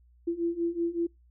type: beating tone pair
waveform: sine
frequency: 336.2 / 341.5 Hz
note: E4 / F4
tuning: +34 / -39 cents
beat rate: 5.3 Hz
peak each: -31 / -29 dBFS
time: 0.27-1.07 s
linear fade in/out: 10 ms
effects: noise-tail reverb RT60 0.2 s tail -26 dB re dry + added 60 Hz sine -57 dBFS peak until 1.3 s